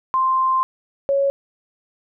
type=tone pair in turn; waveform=sine; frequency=1046.5 / 554.4 Hz; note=C6 / C#5; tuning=0 / 0 cents; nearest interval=major seventh; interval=1100 cents; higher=first; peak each=-15 dBFS; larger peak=neither; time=0.14-0.63 / 1.09-1.3 s; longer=first; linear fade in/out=0 ms; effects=none